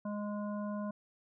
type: harmonic tone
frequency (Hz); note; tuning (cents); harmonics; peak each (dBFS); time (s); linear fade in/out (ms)
207.2; G#3; -4; 1 / 3 / 5 / 7; -36 / -42 / -46 / -54; 0.05-0.91; 5
effects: none